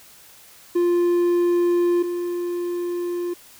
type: tone pair in turn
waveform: triangle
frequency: 349.2 / 350.4 Hz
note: F4 / F4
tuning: 0 / +6 cents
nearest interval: unison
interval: 6 cents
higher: second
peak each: -14 / -21 dBFS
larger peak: first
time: 0.75-2.03 / 2.03-3.34 s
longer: second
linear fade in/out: 10 ms
effects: white hiss -48 dBFS RMS until 3.59 s